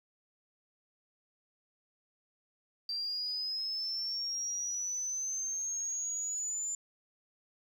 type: linear sweep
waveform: sine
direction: up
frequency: 4684 to 7140 Hz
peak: -33 dBFS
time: 2.89-6.75 s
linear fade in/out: 2 ms
effects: 10-bit